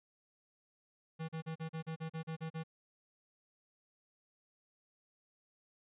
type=tone bursts; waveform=square; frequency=160.9 Hz; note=E3; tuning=42 cents flat; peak=-39 dBFS; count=11; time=1.19-2.637 s; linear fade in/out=20 ms; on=97 ms; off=38 ms; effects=resampled to 8000 Hz